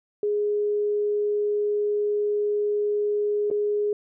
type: tone with dropouts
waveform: sine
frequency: 415.3 Hz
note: G#4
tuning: in tune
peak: -21 dBFS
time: 0.23-3.93 s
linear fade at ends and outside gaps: 2 ms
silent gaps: 3.502-3.512 s
effects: none